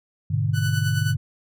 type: chord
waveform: sine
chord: G# diminished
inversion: none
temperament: just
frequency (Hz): 103.83 / 124.59 / 149.51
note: G#2 / B2 / D3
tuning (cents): 0 / +16 / +31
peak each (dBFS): -23 / -25 / -24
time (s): 0.3-1.17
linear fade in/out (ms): 10
type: tone with tremolo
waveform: sawtooth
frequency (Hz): 1491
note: F#6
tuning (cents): +13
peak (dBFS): -23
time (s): 0.53-1.15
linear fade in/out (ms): 50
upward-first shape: sine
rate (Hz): 9.4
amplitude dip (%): 55
effects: none